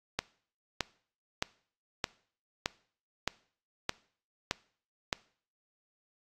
click train, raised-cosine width 0.2 ms, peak -11 dBFS, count 9, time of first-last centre 0.19-5.128 s, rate 1.62 Hz, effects noise-tail reverb RT60 0.5 s tail -21 dB re dry + AAC 48 kbps

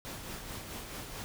pink noise with tremolo, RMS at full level -41 dBFS, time 0.05-1.24 s, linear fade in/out 0 ms, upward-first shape sine, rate 4.6 Hz, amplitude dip 40%, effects none

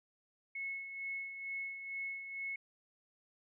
sine tone with tremolo, 2190 Hz, C#7, 22 cents flat, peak -37 dBFS, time 0.55-2.56 s, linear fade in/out 5 ms, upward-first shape sine, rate 2.2 Hz, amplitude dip 55%, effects none

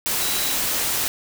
sine tone in noise, 3919 Hz, B7, 14 cents flat, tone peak -30 dBFS, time 0.21-0.55 s, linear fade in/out 0 ms, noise white, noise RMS -23 dBFS, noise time 0.06-1.08 s, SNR -10 dB, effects none

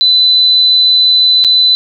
sine tone with dropouts, 4007 Hz, B7, 24 cents sharp, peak -5 dBFS, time 0.01-1.75 s, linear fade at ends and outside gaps 0 ms, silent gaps 1.44-1.447 s, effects none

